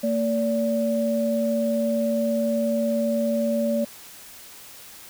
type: tone pair together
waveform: sine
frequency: 227.9 / 576 Hz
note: A#3 / D5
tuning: -39 / -34 cents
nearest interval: octave + major third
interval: 1605 cents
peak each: -23 dBFS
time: 0.03-3.85 s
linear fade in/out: 10 ms
effects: white hiss -44 dBFS RMS until 5.09 s